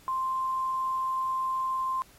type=tone with quantisation; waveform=sine; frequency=1046.5 Hz; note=C6; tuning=in tune; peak=-26 dBFS; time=0.08-2.02 s; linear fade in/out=0 ms; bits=9; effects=pink hiss -56 dBFS RMS until 2.18 s + MP3 64 kbps